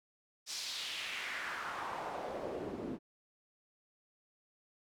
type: noise with band-pass filter sweep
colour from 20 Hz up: pink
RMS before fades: -41 dBFS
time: 0.46-2.99 s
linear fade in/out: 50 ms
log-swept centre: 5600 to 260 Hz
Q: 2.2
effects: none